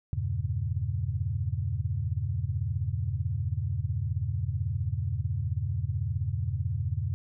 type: chord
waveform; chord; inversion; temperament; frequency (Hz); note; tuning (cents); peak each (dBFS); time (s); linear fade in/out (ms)
sine; E diminished seventh; none; equal; 82.41 / 98 / 116.54 / 138.59; E2 / G2 / Bb2 / Db3; 0 / 0 / 0 / 0; -33 / -31 / -33 / -35; 0.13-7.14; 0
effects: none